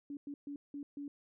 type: tone bursts at uneven times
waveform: sine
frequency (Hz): 285.9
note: D4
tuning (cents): -46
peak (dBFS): -40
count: 5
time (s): 0.1-0.17 / 0.27-0.34 / 0.47-0.56 / 0.74-0.83 / 0.97-1.08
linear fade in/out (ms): 2
effects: none